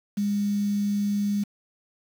sine tone with quantisation, 203.8 Hz, G#3, 32 cents flat, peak -22 dBFS, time 0.17-1.44 s, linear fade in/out 10 ms, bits 7, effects none

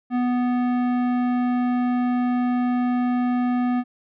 sine tone with tanh clipping, 246.9 Hz, B3, in tune, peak -21 dBFS, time 0.1-3.84 s, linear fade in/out 50 ms, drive 15 dB, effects none

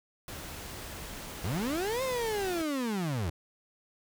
pink noise, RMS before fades -42 dBFS, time 0.28-2.62 s, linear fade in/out 2 ms
35% pulse linear two-way sweep, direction up then down, 74.5 to 535 to 74.5 Hz, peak -28 dBFS, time 1.44-3.3 s, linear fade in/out 5 ms, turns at 2.03 s
effects none

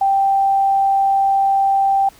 sine tone, 784 Hz, G5, in tune, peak -12 dBFS, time 0.01-2.09 s, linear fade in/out 5 ms, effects pink hiss -47 dBFS RMS until 2.19 s

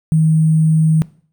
sine tone with sample-and-hold, 158.5 Hz, D#3, 32 cents sharp, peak -9 dBFS, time 0.12-1.02 s, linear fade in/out 0 ms, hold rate 8820 Hz, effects noise-tail reverb RT60 0.5 s tail -20 dB re dry

